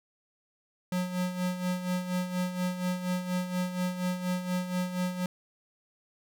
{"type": "tone with tremolo", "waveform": "square", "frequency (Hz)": 181.2, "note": "F#3", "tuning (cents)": -36, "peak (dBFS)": -27, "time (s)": [0.92, 5.26], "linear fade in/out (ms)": 2, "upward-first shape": "sine", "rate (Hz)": 4.2, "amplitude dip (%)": 65, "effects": []}